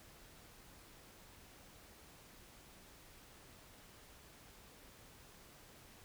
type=silence; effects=pink hiss -60 dBFS RMS until 6.04 s